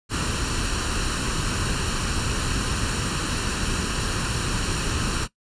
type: noise with comb filter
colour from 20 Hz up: pink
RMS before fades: -25 dBFS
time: 0.09-5.28 s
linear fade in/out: 50 ms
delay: 0.71 ms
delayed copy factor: +0.6
effects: noise-tail reverb RT60 0.1 s tail -18 dB re dry + resampled to 22050 Hz